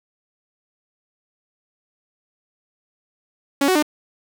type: tone with pitch steps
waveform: sawtooth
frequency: 279.6 / 372.4 / 300.7 Hz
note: C#4 / F#4 / D4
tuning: +15 / +11 / +41 cents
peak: -11 dBFS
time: 3.61-3.826 s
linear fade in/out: 5 ms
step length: 72 ms
effects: 7-bit